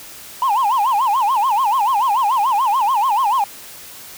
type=tone with vibrato; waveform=sine; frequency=932.3 Hz; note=A#5; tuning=in tune; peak=-11 dBFS; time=0.42-3.44 s; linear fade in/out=2 ms; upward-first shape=sine; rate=6.9 Hz; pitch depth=260 cents each way; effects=tanh soft clip ceiling -12 dBFS + white hiss -37 dBFS RMS until 4.17 s